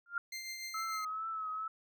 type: tone with exponential growth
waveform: sine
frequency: 1398 Hz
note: F6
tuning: 1 cent sharp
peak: -28 dBFS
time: 0.06-0.18 s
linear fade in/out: 2 ms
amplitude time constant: 26 ms
type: tone with tremolo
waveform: 20% pulse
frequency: 2093 Hz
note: C7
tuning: in tune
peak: -34 dBFS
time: 0.32-1.05 s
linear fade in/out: 5 ms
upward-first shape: triangle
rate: 6.8 Hz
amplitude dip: 45%
type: tone with vibrato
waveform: sine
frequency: 1296 Hz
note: E6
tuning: 30 cents flat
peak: -36 dBFS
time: 0.74-1.68 s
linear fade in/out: 5 ms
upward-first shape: triangle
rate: 2.3 Hz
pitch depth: 48 cents each way
effects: none